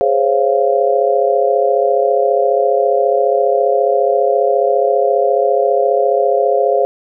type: chord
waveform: sine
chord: Db major seventh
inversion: second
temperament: just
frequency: 415.8 / 519.7 / 554.4 / 693 Hz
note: Ab4 / C5 / Db5 / F5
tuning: +2 / -12 / 0 / -14 cents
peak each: -16 dBFS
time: 0.01-6.85 s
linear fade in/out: 0 ms
effects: none